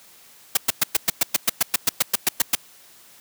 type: noise bursts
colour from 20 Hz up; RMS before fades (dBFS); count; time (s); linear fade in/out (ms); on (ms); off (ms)
white; -17; 16; 0.55-2.552; 5; 22; 110
effects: white hiss -50 dBFS RMS until 3.2 s + high-pass 100 Hz 12 dB/octave